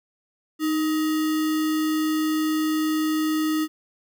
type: tone with sample-and-hold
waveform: sine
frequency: 311.1 Hz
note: D#4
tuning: in tune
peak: -20 dBFS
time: 0.59-3.68 s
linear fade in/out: 50 ms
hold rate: 1575 Hz
effects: none